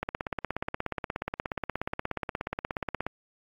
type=click train; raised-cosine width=0.5 ms; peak=-15 dBFS; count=52; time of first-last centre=0.03-3.066 s; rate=16.8 Hz; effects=AAC 32 kbps